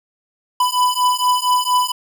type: beating tone pair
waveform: square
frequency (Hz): 994 / 998.3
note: B5 / B5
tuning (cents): +11 / +18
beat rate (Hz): 4.3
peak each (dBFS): -18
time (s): 0.6-1.92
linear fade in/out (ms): 5
effects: none